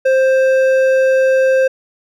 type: tone with hard clipping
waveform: sine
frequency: 526 Hz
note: C5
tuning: 9 cents sharp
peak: -11 dBFS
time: 0.05-1.68 s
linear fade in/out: 10 ms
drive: 8 dB
effects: none